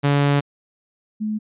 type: tone pair in turn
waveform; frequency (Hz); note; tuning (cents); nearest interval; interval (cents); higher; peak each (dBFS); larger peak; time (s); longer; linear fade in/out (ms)
sawtooth / sine; 142.7 / 214.2; D3 / A3; -49 / -46; perfect fifth; 703; second; -11 / -21; first; 0.03-0.41 / 1.2-1.39; first; 20
effects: resampled to 8000 Hz